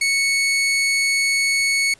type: tone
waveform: sawtooth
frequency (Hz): 2213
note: C#7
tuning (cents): -3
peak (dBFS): -13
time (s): 0.01-1.94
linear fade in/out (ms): 5
effects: pink hiss -51 dBFS RMS until 1.99 s + resampled to 24000 Hz